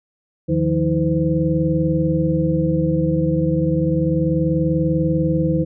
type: tone cluster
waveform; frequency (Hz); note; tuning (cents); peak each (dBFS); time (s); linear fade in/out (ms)
sine; 79.8 / 155.3 / 175.6 / 320.4 / 509; D#2 / D#3 / F3 / E4 / C5; +44 / -3 / +10 / -49 / -48; -28 / -19 / -23 / -21 / -23; 0.48-5.65; 20
effects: none